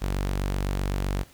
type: tone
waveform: sawtooth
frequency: 47.82 Hz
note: G1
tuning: 42 cents flat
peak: -21 dBFS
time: 0.01-1.24 s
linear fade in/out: 20 ms
effects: pink hiss -54 dBFS RMS until 1.33 s